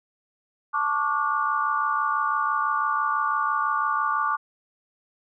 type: chord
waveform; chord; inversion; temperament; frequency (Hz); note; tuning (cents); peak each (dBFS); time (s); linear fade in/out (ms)
sine; D major seventh; second; equal with one note detuned; 880 / 1108.7 / 1174.7 / 1442.8; A5 / C#6 / D6 / F#6; 0 / 0 / 0 / -44; -30 / -28 / -24 / -29; 0.73-4.37; 20
effects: none

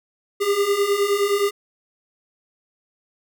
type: beating tone pair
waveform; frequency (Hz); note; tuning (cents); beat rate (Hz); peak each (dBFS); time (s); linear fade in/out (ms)
square; 397 / 406.6; G4 / G#4; +22 / -37; 9.6; -24 / -20; 0.4-1.51; 20
effects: none

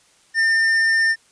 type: tone with tanh clipping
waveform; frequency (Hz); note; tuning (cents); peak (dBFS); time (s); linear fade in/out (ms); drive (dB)
sine; 1804; A6; +43; -16; 0.34-1.16; 50; 9
effects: white hiss -56 dBFS RMS until 1.31 s + resampled to 22050 Hz

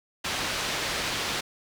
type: low-pass noise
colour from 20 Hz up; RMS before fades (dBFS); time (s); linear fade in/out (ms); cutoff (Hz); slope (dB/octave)
white; -30; 0.24-1.41; 10; 4200; 12
effects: none

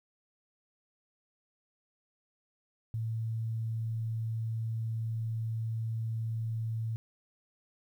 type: tone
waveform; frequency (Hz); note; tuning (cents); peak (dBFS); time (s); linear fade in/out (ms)
sine; 112.6; A2; +40; -31; 2.94-6.96; 0
effects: 11-bit

